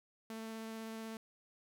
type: tone with vibrato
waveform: sawtooth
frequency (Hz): 222.8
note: A3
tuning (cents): +22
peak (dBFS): -39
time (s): 0.3-1.17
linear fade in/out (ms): 2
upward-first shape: triangle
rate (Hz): 16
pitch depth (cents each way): 9
effects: none